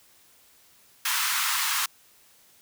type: high-pass noise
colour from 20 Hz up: pink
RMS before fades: -26 dBFS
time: 1.05-1.86 s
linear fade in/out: 5 ms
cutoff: 980 Hz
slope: 48 dB/octave
effects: white hiss -58 dBFS RMS until 2.61 s